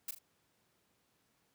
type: noise with echo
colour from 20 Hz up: blue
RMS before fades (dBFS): -39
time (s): 0.08-0.11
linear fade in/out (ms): 5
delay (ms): 39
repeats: 2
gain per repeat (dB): -8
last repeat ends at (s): 0.188
effects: pink hiss -75 dBFS RMS until 1.54 s + high-pass 100 Hz 12 dB/octave